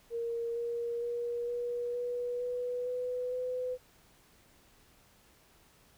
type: tone with pitch steps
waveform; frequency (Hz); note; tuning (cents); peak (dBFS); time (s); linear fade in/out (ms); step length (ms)
sine; 466.2 / 471.3 / 476.5 / 481.8 / 487.1 / 492.5 / 497.9 / 503.4; A#4 / A#4 / A#4 / B4 / B4 / B4 / B4 / B4; 0 / +19 / +38 / -43 / -24 / -5 / +14 / +33; -32; 0.1-3.78; 50; 460
effects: pink hiss -63 dBFS RMS until 5.97 s